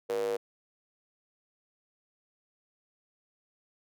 square tone with high-pass filter, 53 Hz, G#1, 36 cents sharp, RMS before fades -31 dBFS, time 0.09-0.37 s, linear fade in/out 10 ms, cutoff 470 Hz, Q 8.4, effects none

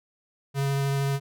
square tone with vibrato, 138.59 Hz, C#3, in tune, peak -24 dBFS, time 0.54-1.2 s, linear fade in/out 50 ms, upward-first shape sine, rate 13 Hz, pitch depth 9 cents each way, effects none

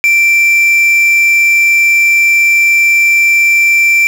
triangle tone with quantisation, 2349 Hz, D7, in tune, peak -4 dBFS, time 0.04-4.07 s, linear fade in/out 0 ms, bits 4, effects none

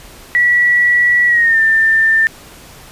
sine tone with pitch glide, 1941 to 1790.2 Hz, B6 to A6, -31 to +29 cents, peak -8 dBFS, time 0.35-2.27 s, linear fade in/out 0 ms, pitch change -140 cents, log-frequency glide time 1.27-1.59 s, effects pink hiss -38 dBFS RMS until 2.91 s + resampled to 32000 Hz

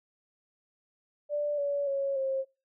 sine tone with pitch steps, 587.3 / 569.3 / 551.8 / 534.8 Hz, D5 / C#5 / C#5 / C5, 0 / +46 / -8 / +38 cents, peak -27 dBFS, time 1.29-2.45 s, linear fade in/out 50 ms, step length 290 ms, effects noise-tail reverb RT60 0.3 s tail -25 dB re dry

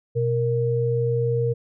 sine tone pair together, 123.53 / 466.4 Hz, B2 / A#4, +1 / +1 cents, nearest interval octave + major seventh, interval 2300 cents, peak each -22 dBFS, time 0.15-1.54 s, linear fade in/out 20 ms, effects none

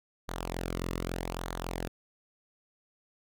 sawtooth tone with flanger, 43.65 Hz, F1, in tune, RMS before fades -36 dBFS, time 0.28-1.88 s, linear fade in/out 10 ms, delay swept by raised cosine 0.38 to 1.29 ms, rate 0.82 Hz, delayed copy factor -0.65, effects none

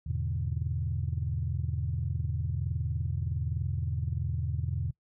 sine chord, E dominant seventh, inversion none, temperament equal, 82.41 / 103.83 / 123.47 / 146.83 Hz, E2 / G#2 / B2 / D3, 0 / 0 / 0 / 0 cents, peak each -32 / -35 / -34 / -36 dBFS, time 0.06-4.91 s, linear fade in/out 10 ms, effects noise-tail reverb RT60 0.1 s tail -23 dB re dry + tanh soft clip ceiling -19 dBFS

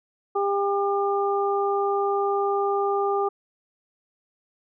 harmonic tone, 400 Hz, G4, 35 cents sharp, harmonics 1 / 2 / 3, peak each -23 / -26 / -28 dBFS, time 0.35-3.29 s, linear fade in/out 10 ms, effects none

